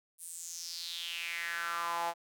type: tone with high-pass filter sweep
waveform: sawtooth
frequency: 170 Hz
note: F3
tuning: 46 cents flat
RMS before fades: -38 dBFS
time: 0.18-2.14 s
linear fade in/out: 50 ms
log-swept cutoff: 10000 to 750 Hz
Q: 4.8
effects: none